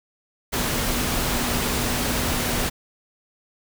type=tone in noise; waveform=sine; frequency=242.7 Hz; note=B3; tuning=30 cents flat; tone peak=-32 dBFS; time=0.52-2.7 s; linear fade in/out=20 ms; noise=pink; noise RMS=-24 dBFS; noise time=0.52-2.7 s; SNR=-11 dB; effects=none